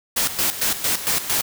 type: noise with tremolo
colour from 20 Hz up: white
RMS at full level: -20 dBFS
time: 0.16-1.42 s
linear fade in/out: 10 ms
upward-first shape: square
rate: 4.4 Hz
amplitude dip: 70%
effects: none